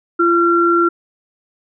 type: tone pair together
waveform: sine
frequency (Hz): 341.8 / 1367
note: F4 / F6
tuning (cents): -37 / -37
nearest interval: 2 octaves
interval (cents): 2400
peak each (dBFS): -13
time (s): 0.19-0.89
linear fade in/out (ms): 10
effects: none